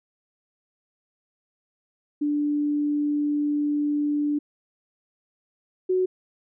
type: tone pair in turn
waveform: sine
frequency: 293.7 / 370 Hz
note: D4 / F#4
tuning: 0 / 0 cents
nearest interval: major third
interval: 400 cents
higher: second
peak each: -21 / -19 dBFS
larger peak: second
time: 2.21-4.39 / 5.89-6.06 s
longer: first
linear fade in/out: 10 ms
effects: none